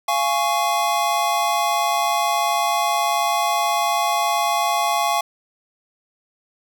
square chord, Db major, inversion first, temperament just, 693 / 831.5 / 1108.7 Hz, F5 / Ab5 / Db6, -14 / +2 / 0 cents, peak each -23 dBFS, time 0.08-5.21 s, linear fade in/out 5 ms, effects none

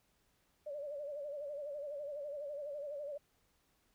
sine tone with vibrato, 579 Hz, D5, 25 cents flat, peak -40 dBFS, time 0.66-3.18 s, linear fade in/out 10 ms, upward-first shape sine, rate 12 Hz, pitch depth 78 cents each way, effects pink hiss -75 dBFS RMS until 3.94 s

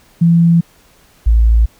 sine tone pair in turn, 168.6 / 56.26 Hz, E3 / A1, +39 / +39 cents, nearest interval octave + perfect fifth, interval 1900 cents, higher first, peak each -6 dBFS, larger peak neither, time 0.21-0.61 / 1.26-1.66 s, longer neither, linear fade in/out 10 ms, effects pink hiss -49 dBFS RMS until 1.79 s

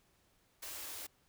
white band-stop noise, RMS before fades -45 dBFS, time 0.62-1.07 s, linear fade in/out 10 ms, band 110 to 270 Hz, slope 96 dB/octave, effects pink hiss -72 dBFS RMS until 1.28 s

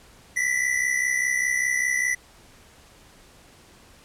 square tone pair together, 1951 / 2016 Hz, B6 / B6, -22 / +35 cents, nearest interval minor second, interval 57 cents, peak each -25 dBFS, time 0.36-2.15 s, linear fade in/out 10 ms, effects pink hiss -52 dBFS RMS until 4.04 s + low-pass 11000 Hz 12 dB/octave

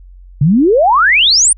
sine exponential sweep, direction up, 132.1 to 9700 Hz, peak -6 dBFS, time 0.41-1.53 s, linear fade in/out 5 ms, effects added 45 Hz sine -34 dBFS peak until 1.57 s

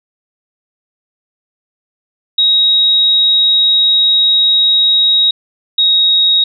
sine tone pair in turn, 3795 / 3778 Hz, A#7 / A#7, +30 / +22 cents, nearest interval unison, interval 8 cents, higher first, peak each -7 dBFS, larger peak neither, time 2.38-5.31 / 5.78-6.44 s, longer first, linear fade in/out 5 ms, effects none

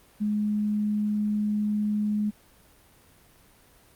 sine tone, 209.7 Hz, G#3, 17 cents sharp, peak -23 dBFS, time 0.2-2.31 s, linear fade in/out 20 ms, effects pink hiss -57 dBFS RMS until 3.95 s + Opus 32 kbps

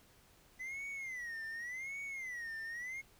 triangle tone with vibrato, 2001 Hz, B6, 22 cents sharp, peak -39 dBFS, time 0.59-3.02 s, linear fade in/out 20 ms, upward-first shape sine, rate 0.88 Hz, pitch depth 190 cents each way, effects pink hiss -65 dBFS RMS until 3.19 s

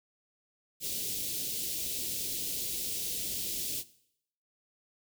white band-stop noise, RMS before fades -35 dBFS, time 0.8-3.84 s, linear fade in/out 50 ms, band 480 to 2900 Hz, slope 24 dB/octave, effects noise-tail reverb RT60 0.7 s tail -18 dB re dry

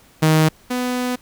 sawtooth tone pair in turn, 157 / 249.2 Hz, D#3 / B3, +16 / +16 cents, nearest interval minor sixth, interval 800 cents, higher second, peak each -8 / -16 dBFS, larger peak first, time 0.22-0.49 / 0.7-1.16 s, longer second, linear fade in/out 10 ms, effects pink hiss -51 dBFS RMS until 1.21 s

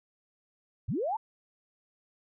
sine linear sweep, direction up, 71.6 to 932.3 Hz, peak -28 dBFS, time 0.88-1.17 s, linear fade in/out 10 ms, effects none

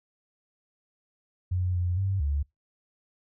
sine tone with pitch steps, 90.8 / 88.8 / 96.8 / 71.7 Hz, F#2 / F2 / G2 / D2, -32 / +29 / -21 / -41 cents, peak -24 dBFS, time 1.51-2.43 s, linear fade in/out 10 ms, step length 230 ms, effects noise-tail reverb RT60 0.2 s tail -26 dB re dry

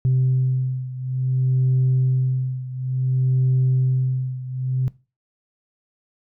sine beating tone pair, 129.1 / 129.67 Hz, C3 / C3, -23 / -15 cents, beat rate 0.57 Hz, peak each -18 / -21 dBFS, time 0.05-4.88 s, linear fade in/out 0 ms, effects noise-tail reverb RT60 0.3 s tail -20 dB re dry + tanh soft clip ceiling -12 dBFS

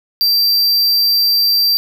square tone, 4699 Hz, D8, in tune, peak -11 dBFS, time 0.21-1.77 s, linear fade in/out 0 ms, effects none

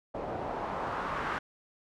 white noise with low-pass filter sweep, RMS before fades -35 dBFS, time 0.14-1.39 s, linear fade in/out 10 ms, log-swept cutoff 640 to 1400 Hz, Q 1.9, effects none

